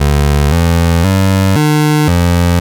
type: tone with pitch steps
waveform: 25% pulse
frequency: 72.5 / 84.2 / 96.1 / 151.1 / 86.9 Hz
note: D2 / E2 / G2 / D3 / F2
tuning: -22 / +37 / -34 / +50 / -8 cents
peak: -4 dBFS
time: 0-2.6 s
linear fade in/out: 10 ms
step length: 520 ms
effects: none